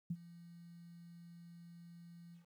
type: tone with ADSR envelope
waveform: sine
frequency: 170.8 Hz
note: F3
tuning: 38 cents flat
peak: -34 dBFS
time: 0.1-2.46 s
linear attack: 7 ms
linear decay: 51 ms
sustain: -19 dB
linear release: 120 ms
effects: 12-bit